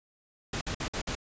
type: noise bursts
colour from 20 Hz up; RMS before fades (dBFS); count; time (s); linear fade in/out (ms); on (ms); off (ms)
pink; -33; 5; 0.53-1.152; 5; 82; 53
effects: resampled to 16000 Hz